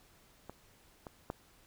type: clicks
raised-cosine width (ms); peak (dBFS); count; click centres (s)
1; -30 / -30 / -22; 3; 0.496 / 1.068 / 1.301
effects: pink hiss -64 dBFS RMS until 1.66 s